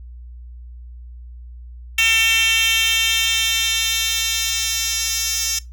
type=tone with high-pass filter sweep; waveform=10% pulse; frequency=450.4 Hz; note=A4; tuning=40 cents sharp; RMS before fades=-19 dBFS; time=1.98-5.59 s; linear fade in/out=5 ms; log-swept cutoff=2800 to 4900 Hz; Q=3.3; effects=noise-tail reverb RT60 0.2 s tail -20 dB re dry + added 60 Hz sine -34 dBFS peak until 5.72 s